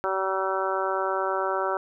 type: harmonic tone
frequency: 191 Hz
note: G3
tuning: 45 cents flat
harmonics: 2 / 3 / 4 / 5 / 6 / 7 / 8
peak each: -30 / -30 / -32 / -31 / -35 / -30 / -37 dBFS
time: 0.04-1.77 s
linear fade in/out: 0 ms
effects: none